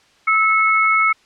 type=tone pair together; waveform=sine; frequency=1303 / 2191 Hz; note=E6 / C#7; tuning=-20 / -21 cents; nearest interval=major sixth; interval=899 cents; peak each=-15 dBFS; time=0.27-1.13 s; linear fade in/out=10 ms; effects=white hiss -54 dBFS RMS until 1.25 s + low-pass 5000 Hz 12 dB/octave